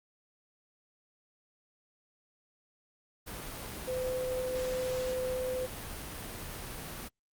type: tone in noise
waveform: sine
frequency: 510 Hz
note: C5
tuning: 44 cents flat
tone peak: -31 dBFS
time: 3.87-5.67 s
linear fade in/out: 20 ms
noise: pink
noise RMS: -41 dBFS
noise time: 3.26-7.09 s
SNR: +7 dB
effects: Opus 32 kbps